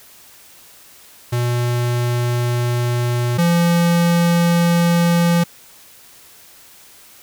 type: tone pair in turn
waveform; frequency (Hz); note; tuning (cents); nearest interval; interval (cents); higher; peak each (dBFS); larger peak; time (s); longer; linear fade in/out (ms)
square; 121.1 / 171.26; B2 / F3; -34 / -34; tritone; 600; second; -17 / -13; second; 1.32-3.38 / 3.38-5.44; neither; 10
effects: white hiss -45 dBFS RMS until 7.22 s